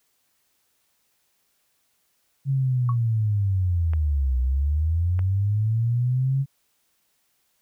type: linear two-way sweep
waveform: sine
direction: down then up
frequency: 138.7 to 61.9 to 138.7 Hz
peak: -19 dBFS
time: 2.45-6.46 s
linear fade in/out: 50 ms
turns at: 4.39 s
type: tone with exponential decay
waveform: sine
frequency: 1114 Hz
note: C#6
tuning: 8 cents sharp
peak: -24 dBFS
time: 2.89-2.97 s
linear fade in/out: 2 ms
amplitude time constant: 16 ms
type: clicks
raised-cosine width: 0.5 ms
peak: -23 dBFS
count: 2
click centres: 3.935 / 5.192 s
effects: white hiss -69 dBFS RMS until 7.61 s